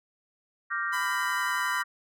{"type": "chord", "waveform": "sine", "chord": "G minor seventh", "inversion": "second", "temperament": "equal", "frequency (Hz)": [1174.7, 1396.9, 1568, 1864.7], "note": ["D6", "F6", "G6", "Bb6"], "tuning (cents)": [0, 0, 0, 0], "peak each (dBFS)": -33, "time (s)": [0.7, 1.84], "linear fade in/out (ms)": 20}
{"type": "tone with vibrato", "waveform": "sawtooth", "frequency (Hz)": 1000, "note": "B5", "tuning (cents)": 21, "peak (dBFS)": -27, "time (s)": [0.92, 1.83], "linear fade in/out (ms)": 20, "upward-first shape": "sine", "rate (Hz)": 11, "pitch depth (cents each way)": 10}
{"effects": []}